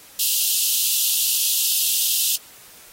white high-pass noise, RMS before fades -20 dBFS, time 0.19-2.36 s, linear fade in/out 5 ms, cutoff 2700 Hz, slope 96 dB/octave, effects white hiss -46 dBFS RMS until 2.92 s + AAC 48 kbps

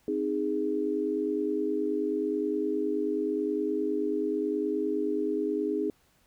sine chord, Ab major, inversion first, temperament equal with one note detuned, 261.6 / 311.1 / 412 Hz, C4 / Eb4 / Ab4, 0 / 0 / -14 cents, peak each -34 / -30 / -29 dBFS, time 0.08-5.9 s, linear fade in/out 2 ms, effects pink hiss -66 dBFS RMS until 6.26 s

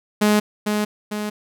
sawtooth tone with echo, 210 Hz, G#3, 19 cents sharp, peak -10 dBFS, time 0.21-0.4 s, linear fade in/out 10 ms, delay 450 ms, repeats 2, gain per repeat -5 dB, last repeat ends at 1.3 s, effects none

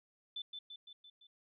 sine tone with echo, 3520 Hz, A7, in tune, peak -39 dBFS, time 0.36-0.42 s, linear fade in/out 5 ms, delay 170 ms, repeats 5, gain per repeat -4 dB, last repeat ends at 1.27 s, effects none

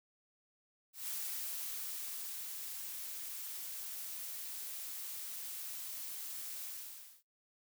blue noise with ADSR envelope, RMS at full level -40 dBFS, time 0.93-7.23 s, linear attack 150 ms, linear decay 1400 ms, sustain -4 dB, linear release 570 ms, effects noise-tail reverb RT60 0.2 s tail -26 dB re dry

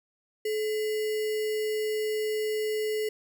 sine tone with sample-and-hold, 430 Hz, A4, 40 cents flat, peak -26 dBFS, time 0.45-3.09 s, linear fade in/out 5 ms, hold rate 2450 Hz, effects none

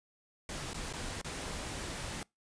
pink noise with dropouts, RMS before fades -40 dBFS, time 0.49-2.23 s, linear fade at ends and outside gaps 2 ms, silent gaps 0.734-0.743 / 0.928-0.935 / 1.215-1.245 s, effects noise-tail reverb RT60 0.2 s tail -25 dB re dry + resampled to 22050 Hz

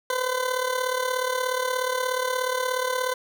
20% pulse tone with amplitude modulation, 508 Hz, B4, 49 cents sharp, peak -16 dBFS, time 0.1-3.14 s, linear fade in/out 2 ms, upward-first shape sine, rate 36.8 Hz, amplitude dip 65%, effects none

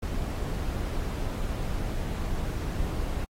brown noise, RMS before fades -30 dBFS, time 0.02-3.25 s, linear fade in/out 10 ms, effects AAC 48 kbps

